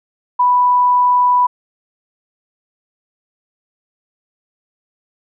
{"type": "tone", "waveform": "sine", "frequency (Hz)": 987.8, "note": "B5", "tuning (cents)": 0, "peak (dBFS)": -9, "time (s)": [0.39, 1.47], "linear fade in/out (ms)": 10, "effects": []}